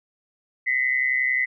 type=tone with amplitude modulation; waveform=sine; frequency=2012 Hz; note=B6; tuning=32 cents sharp; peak=-16 dBFS; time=0.66-1.46 s; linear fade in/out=20 ms; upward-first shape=sine; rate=131 Hz; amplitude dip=75%; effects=none